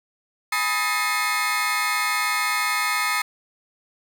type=tone cluster; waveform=35% pulse; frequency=832 / 988 / 1262 / 1789 / 2145 Hz; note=G#5 / B5 / D#6 / A6 / C7; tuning=+3 / 0 / +24 / +28 / +42 cents; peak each=-31 / -29 / -24 / -28 / -23 dBFS; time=0.52-3.22 s; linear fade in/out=5 ms; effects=none